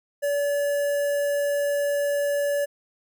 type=tone with notch filter; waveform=square; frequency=573 Hz; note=D5; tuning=43 cents flat; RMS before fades=-24 dBFS; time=0.22-2.66 s; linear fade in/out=20 ms; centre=3700 Hz; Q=0.62; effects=none